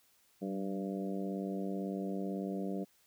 harmonic tone with a mistuned harmonic, 98 Hz, G2, in tune, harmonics 2 / 3 / 4 / 5 / 6 / 7, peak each -37 / -41 / -43 / -45 / -47 / -48 dBFS, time 0.41-2.85 s, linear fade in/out 20 ms, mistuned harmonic 2, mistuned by -35 cents, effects white hiss -69 dBFS RMS until 3.06 s

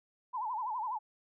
sine tone with vibrato, 931 Hz, A#5, 2 cents flat, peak -33 dBFS, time 0.33-0.99 s, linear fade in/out 20 ms, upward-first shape sine, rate 12 Hz, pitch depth 170 cents each way, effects none

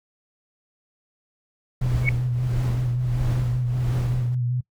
brown noise with tremolo, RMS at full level -27 dBFS, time 1.81-4.35 s, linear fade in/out 5 ms, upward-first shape triangle, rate 1.5 Hz, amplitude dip 85%
sine tone with vibrato, 123.2 Hz, B2, 4 cents flat, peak -21 dBFS, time 1.81-4.61 s, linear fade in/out 10 ms, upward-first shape square, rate 5.2 Hz, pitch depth 28 cents each way
sine tone with exponential growth, 2217 Hz, C#7, in tune, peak -14 dBFS, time 2.02-2.09 s, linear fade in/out 1 ms, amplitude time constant 15 ms
effects noise-tail reverb RT60 0.1 s tail -22 dB re dry

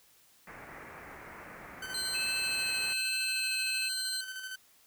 white low-pass noise, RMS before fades -48 dBFS, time 0.47-2.93 s, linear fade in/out 5 ms, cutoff 2200 Hz, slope 48 dB/octave
sawtooth tone with tremolo, 1528 Hz, G6, 45 cents flat, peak -34 dBFS, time 1.82-4.56 s, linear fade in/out 5 ms, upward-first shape square, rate 13 Hz, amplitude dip 40%
30% pulse tone, 4137 Hz, C8, 20 cents flat, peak -30 dBFS, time 1.94-4.21 s, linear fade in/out 5 ms
sine tone with vibrato, 2606 Hz, E7, 20 cents flat, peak -33 dBFS, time 2.14-3.89 s, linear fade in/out 10 ms, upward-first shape triangle, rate 1.2 Hz, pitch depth 11 cents each way
effects white hiss -63 dBFS RMS until 4.86 s

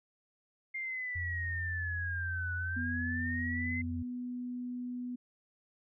sine linear two-way sweep, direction down then up, 2118 to 1473 to 2074 Hz, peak -35 dBFS, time 0.74-3.82 s, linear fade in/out 10 ms, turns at 2.54 s
sine tone with pitch glide, 86.8 to 87.61 Hz, F2 to F2, -10 to +6 cents, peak -36 dBFS, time 1.15-4.03 s, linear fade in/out 10 ms, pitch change +16 cents, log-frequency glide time 1.3-3.91 s
sine tone, 246.9 Hz, B3, in tune, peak -36 dBFS, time 2.76-5.16 s, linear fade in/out 10 ms
effects none

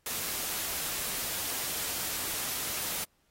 white noise, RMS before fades -34 dBFS, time 0.06-3.04 s, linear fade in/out 2 ms, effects pink hiss -72 dBFS RMS until 3.3 s + AAC 48 kbps

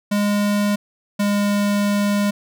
square tone pair in turn, 205.4 / 204 Hz, G#3 / G#3, -19 / -31 cents, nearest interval unison, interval 12 cents, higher first, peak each -17 dBFS, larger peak neither, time 0.11-0.76 / 1.19-2.31 s, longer second, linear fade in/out 10 ms, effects none

